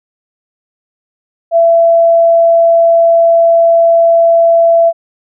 sine tone, 670 Hz, E5, 28 cents sharp, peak -4 dBFS, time 1.51-4.93 s, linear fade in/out 50 ms, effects none

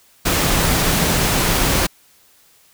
sine tone in noise, 164.81 Hz, E3, in tune, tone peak -25 dBFS, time 0.43-1.55 s, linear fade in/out 10 ms, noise pink, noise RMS -17 dBFS, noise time 0.25-1.87 s, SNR -11 dB, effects white hiss -53 dBFS RMS until 2.73 s

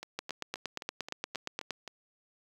two click trains, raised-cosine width 0.2 ms, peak -17 / -24 dBFS, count 14 / 8, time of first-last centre 0.19-1.707 / 0.03-1.877 s, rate 8.57 / 3.79 Hz, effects high-pass 150 Hz 12 dB/octave + 8-bit

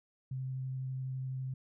sine tone with vibrato, 130.81 Hz, C3, in tune, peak -35 dBFS, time 0.31-1.54 s, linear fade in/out 5 ms, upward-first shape sine, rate 12 Hz, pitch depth 9 cents each way, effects none

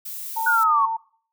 violet noise, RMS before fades -33 dBFS, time 0.05-0.64 s, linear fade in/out 10 ms
sine tone, 900 Hz, A5, 39 cents sharp, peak -22 dBFS, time 0.36-0.97 s, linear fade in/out 10 ms
sine linear sweep, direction down, 1480 to 1076 Hz, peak -16 dBFS, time 0.46-0.86 s, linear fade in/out 10 ms
effects noise-tail reverb RT60 0.5 s tail -21 dB re dry

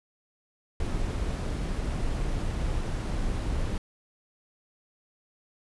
brown noise, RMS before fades -29 dBFS, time 0.8-3.78 s, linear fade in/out 2 ms, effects resampled to 24000 Hz

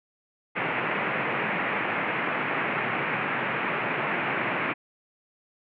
white band-pass noise, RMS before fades -28 dBFS, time 0.55-4.74 s, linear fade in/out 20 ms, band 120 to 2500 Hz, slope 48 dB/octave, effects none

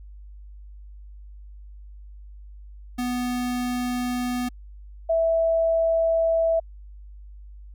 square / sine tone pair in turn, 246.9 / 657.1 Hz, B3 / E5, 0 / -6 cents, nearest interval octave + perfect fourth, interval 1694 cents, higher second, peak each -25 / -18 dBFS, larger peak second, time 2.98-4.49 / 5.09-6.6 s, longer neither, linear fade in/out 10 ms, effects added 50 Hz sine -40 dBFS peak until 7.74 s

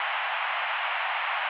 pink band-pass noise, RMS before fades -29 dBFS, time 0-1.49 s, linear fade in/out 2 ms, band 710 to 3000 Hz, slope 48 dB/octave, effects none

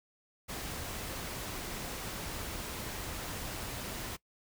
pink noise, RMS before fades -40 dBFS, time 0.48-4.17 s, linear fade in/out 20 ms, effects noise-tail reverb RT60 0.1 s tail -21 dB re dry

